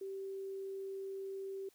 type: tone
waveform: sine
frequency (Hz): 388.3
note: G4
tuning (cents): -16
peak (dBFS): -40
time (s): 0.01-1.69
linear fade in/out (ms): 5
effects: white hiss -70 dBFS RMS until 1.74 s